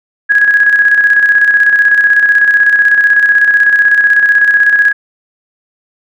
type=tone with tremolo; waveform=sine; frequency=1661.2 Hz; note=G#6; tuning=in tune; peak=-3 dBFS; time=0.29-4.93 s; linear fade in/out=20 ms; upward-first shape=square; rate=16 Hz; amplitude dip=45%; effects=none